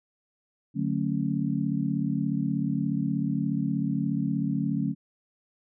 sine chord, D major seventh, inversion none, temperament just, 146.83 / 183.54 / 220.2 / 275.3 Hz, D3 / F#3 / A3 / C#4, 0 / -14 / +2 / -12 cents, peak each -30 dBFS, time 0.74-4.95 s, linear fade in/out 50 ms, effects none

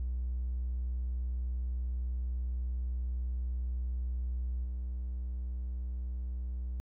triangle tone with level steps, 61.74 Hz, B1, in tune, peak -28 / -31 dBFS, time 0-6.8 s, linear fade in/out 0 ms, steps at 4.64 s, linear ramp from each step 10 ms, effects tanh soft clip ceiling -28 dBFS

